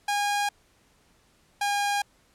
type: tone pair in turn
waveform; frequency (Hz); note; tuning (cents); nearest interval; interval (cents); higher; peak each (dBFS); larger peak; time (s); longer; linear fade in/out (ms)
sawtooth; 817 / 812.6; G#5 / G#5; -29 / -38; unison; 9; first; -20; neither; 0.08-0.49 / 1.61-2.02; neither; 5
effects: pink hiss -63 dBFS RMS until 2.34 s + low-pass 11000 Hz 12 dB/octave